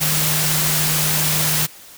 sine tone in noise, 153.8 Hz, D#3, 20 cents flat, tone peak -23 dBFS, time 0-1.67 s, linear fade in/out 20 ms, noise white, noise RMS -19 dBFS, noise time 0-1.67 s, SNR -7 dB, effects white hiss -42 dBFS RMS until 1.97 s

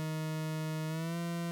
40% pulse tone with pitch glide, 156.8 to 170.01 Hz, D#3 to F3, +14 to -46 cents, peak -33 dBFS, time 0-1.51 s, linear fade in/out 0 ms, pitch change +140 cents, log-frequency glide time 0.88-1.17 s, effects none

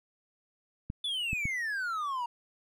clicks, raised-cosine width 5 ms, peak -22 dBFS, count 3, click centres 0.901 / 1.331 / 1.455 s
triangle exponential sweep, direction down, 3520 to 932.3 Hz, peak -29 dBFS, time 1.04-2.26 s, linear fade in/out 5 ms
effects none

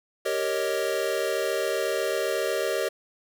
square chord, Eb dominant seventh, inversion first, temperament equal, 392 / 466.2 / 554.4 / 622.3 Hz, G4 / Bb4 / Db5 / Eb5, 0 / 0 / 0 / 0 cents, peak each -31 dBFS, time 0.25-2.89 s, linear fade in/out 10 ms, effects none

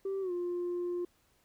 sine tone with pitch glide, 388.8 to 352.4 Hz, G4 to F4, -14 to +16 cents, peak -30 dBFS, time 0.05-1.05 s, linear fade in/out 5 ms, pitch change -170 cents, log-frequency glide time 0.21-0.32 s, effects tanh soft clip ceiling -30 dBFS + pink hiss -70 dBFS RMS until 1.44 s

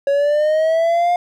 triangle linear sweep, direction up, 554.4 to 711 Hz, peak -11 dBFS, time 0.07-1.16 s, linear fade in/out 2 ms, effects none

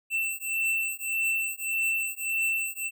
square beating tone pair, 2677 / 2678.7 Hz, E7 / E7, +26 / +27 cents, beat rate 1.7 Hz, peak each -30 dBFS, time 0.1-2.91 s, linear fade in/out 50 ms, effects none

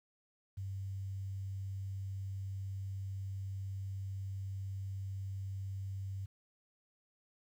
sine tone with quantisation, 97 Hz, G2, 18 cents flat, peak -38 dBFS, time 0.57-6.26 s, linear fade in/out 10 ms, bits 11, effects none

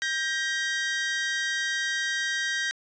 sawtooth tone pair together, 1585 / 1893.2 Hz, G6 / A#6, +19 / +26 cents, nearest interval minor third, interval 307 cents, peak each -25 dBFS, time 0.02-2.71 s, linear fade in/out 0 ms, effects resampled to 16000 Hz + 9-bit

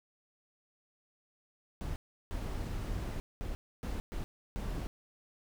brown noise bursts at uneven times, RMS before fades -37 dBFS, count 6, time 1.81-1.96 / 2.31-3.2 / 3.41-3.55 / 3.83-4 / 4.12-4.24 / 4.56-4.87 s, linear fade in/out 0 ms, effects none

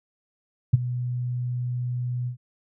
sine tone with ADSR envelope, 123.47 Hz, B2, in tune, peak -9 dBFS, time 0.73-2.37 s, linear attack 10 ms, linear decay 22 ms, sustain -16 dB, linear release 100 ms, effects none

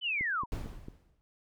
sine linear sweep, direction down, 3081 to 900 Hz, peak -29 dBFS, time 0.01-0.46 s, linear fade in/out 50 ms
click train, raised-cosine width 3 ms, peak -29 dBFS, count 4, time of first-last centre 0.21-0.884 s, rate 4.45 Hz
brown noise with exponential decay, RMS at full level -33 dBFS, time 0.52-1.21 s, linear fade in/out 0 ms, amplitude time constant 150 ms
effects none

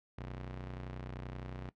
sawtooth ring-modulated tone, 92.5 Hz, F#2, in tune, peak -35 dBFS, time 0.18-1.69 s, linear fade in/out 0 ms, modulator 31 Hz, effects noise-tail reverb RT60 0.1 s tail -18 dB re dry + low-pass 3000 Hz 12 dB/octave

